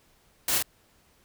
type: noise with echo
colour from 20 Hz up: white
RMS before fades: -26 dBFS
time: 0.48-0.58 s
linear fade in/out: 2 ms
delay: 45 ms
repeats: 1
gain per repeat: -2 dB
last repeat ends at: 0.625 s
effects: pink hiss -63 dBFS RMS until 1.24 s